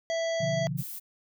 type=harmonic tone; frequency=660 Hz; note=E5; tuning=2 cents sharp; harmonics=1 / 3 / 5 / 7 / 9 / 10; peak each=-27 / -37 / -41 / -44 / -46 / -47 dBFS; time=0.1-0.67 s; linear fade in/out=0 ms
type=chord; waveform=sine; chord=B diminished; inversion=none; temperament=equal with one note detuned; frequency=124.33 / 146.83 / 174.61 Hz; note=B2 / D3 / F3; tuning=+12 / 0 / 0 cents; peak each=-35 / -32 / -34 dBFS; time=0.4-0.83 s; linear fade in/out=10 ms
type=noise; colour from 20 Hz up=violet; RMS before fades=-39 dBFS; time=0.77-1 s; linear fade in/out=20 ms
effects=none